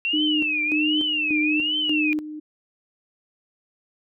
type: tone with vibrato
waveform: sine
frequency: 2700 Hz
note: E7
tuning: 41 cents sharp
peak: -21 dBFS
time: 0.05-2.13 s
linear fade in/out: 0 ms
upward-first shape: triangle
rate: 1.3 Hz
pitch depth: 250 cents each way
type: tone with tremolo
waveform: sine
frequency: 304.7 Hz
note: D#4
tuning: 36 cents flat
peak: -21 dBFS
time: 0.13-2.4 s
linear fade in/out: 10 ms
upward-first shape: square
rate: 1.7 Hz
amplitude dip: 70%
effects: none